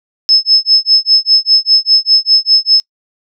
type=tone with tremolo; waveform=sine; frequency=5210 Hz; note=E8; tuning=21 cents flat; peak=-3 dBFS; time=0.29-2.8 s; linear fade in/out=0 ms; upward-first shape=sine; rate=5 Hz; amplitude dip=100%; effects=noise-tail reverb RT60 0.1 s tail -25 dB re dry